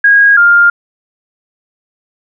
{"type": "tone pair in turn", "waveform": "sine", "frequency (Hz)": [1640, 1403.2], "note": ["G#6", "F6"], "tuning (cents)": [-22, 8], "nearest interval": "minor third", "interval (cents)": 270, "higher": "first", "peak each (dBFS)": -3, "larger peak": "neither", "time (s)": [[0.04, 0.37], [0.37, 0.7]], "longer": "neither", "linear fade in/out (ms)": 5, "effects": []}